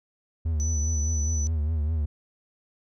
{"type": "tone with vibrato", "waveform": "triangle", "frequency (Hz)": 77.5, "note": "D#2", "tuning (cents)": -6, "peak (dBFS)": -21, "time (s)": [0.45, 2.06], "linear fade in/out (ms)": 10, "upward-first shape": "triangle", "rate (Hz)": 4.9, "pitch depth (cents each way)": 110}
{"type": "tone", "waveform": "sine", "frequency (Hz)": 5980, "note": "F#8", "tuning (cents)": 17, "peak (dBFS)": -31, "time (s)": [0.6, 1.47], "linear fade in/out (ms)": 0}
{"effects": []}